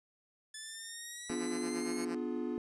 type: exponential sweep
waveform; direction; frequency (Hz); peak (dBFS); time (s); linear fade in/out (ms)
5% pulse; up; 1734 to 2185; -32; 0.54-2.05; 5
type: tone with tremolo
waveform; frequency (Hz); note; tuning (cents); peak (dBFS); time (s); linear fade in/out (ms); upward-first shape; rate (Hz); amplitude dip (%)
5% pulse; 170.8; F3; -38; -31; 1.29-2.15; 5; sine; 8.7; 65
type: chord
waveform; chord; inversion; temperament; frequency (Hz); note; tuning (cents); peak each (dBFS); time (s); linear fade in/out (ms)
triangle; B diminished seventh; none; equal with one note detuned; 246.9 / 293.7 / 349.2 / 423.5; B3 / D4 / F4 / Ab4; 0 / 0 / 0 / +34; -36 / -39 / -37 / -41; 1.3-2.58; 0
effects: resampled to 24000 Hz